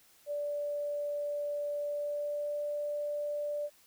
sine tone with pitch glide, 583 to 587.4 Hz, D5 to D5, -13 to 0 cents, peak -32 dBFS, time 0.26-3.7 s, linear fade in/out 50 ms, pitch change +13 cents, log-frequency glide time 1.79-2.64 s, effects white hiss -63 dBFS RMS until 3.86 s

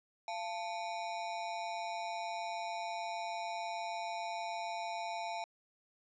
square ring-modulated tone, 784 Hz, G5, in tune, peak -35 dBFS, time 0.28-5.44 s, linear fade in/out 0 ms, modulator 96.7 Hz, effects resampled to 16000 Hz

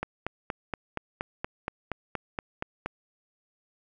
click train, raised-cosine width 0.5 ms, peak -15 dBFS, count 13, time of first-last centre 0.03-2.86 s, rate 4.24 Hz, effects none

